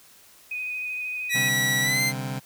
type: tone with vibrato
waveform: sine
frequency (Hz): 2496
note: D#7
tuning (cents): +5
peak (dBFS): -28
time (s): 0.51-1.49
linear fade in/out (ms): 5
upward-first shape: sine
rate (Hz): 13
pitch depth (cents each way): 17
type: tone with pitch glide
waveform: sawtooth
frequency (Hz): 1939 to 2078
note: B6 to C7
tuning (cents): -32 to -12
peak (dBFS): -18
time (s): 1.29-2.13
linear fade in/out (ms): 50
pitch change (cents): +120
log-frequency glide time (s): 1.82-2.01
type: chord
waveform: sawtooth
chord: C suspended second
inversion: none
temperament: just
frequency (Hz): 130.81 / 147.16 / 196.22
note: C3 / D3 / G3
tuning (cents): 0 / +4 / +2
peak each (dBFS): -26 / -32 / -31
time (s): 1.34-2.4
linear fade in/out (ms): 20
effects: white hiss -53 dBFS RMS until 2.45 s